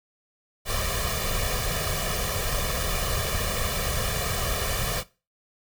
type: noise with comb filter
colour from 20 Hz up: pink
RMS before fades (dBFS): -27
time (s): 0.65-5.04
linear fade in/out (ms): 50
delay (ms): 1.7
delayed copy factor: +0.8
effects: noise-tail reverb RT60 0.3 s tail -19 dB re dry